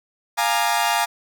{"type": "chord", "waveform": "sawtooth", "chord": "Bb dominant seventh", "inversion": "second", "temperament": "equal with one note detuned", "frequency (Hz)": [698.5, 830.6, 932.3, 1198], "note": ["F5", "Ab5", "Bb5", "D6"], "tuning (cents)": [0, 0, 0, 34], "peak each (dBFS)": [-20, -19, -19, -24], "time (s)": [0.37, 1.06], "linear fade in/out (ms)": 20, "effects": []}